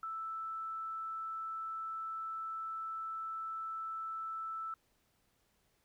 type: tone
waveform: sine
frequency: 1320 Hz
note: E6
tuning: 2 cents sharp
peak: -38 dBFS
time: 0.03-4.74 s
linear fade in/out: 2 ms
effects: pink hiss -75 dBFS RMS until 5.84 s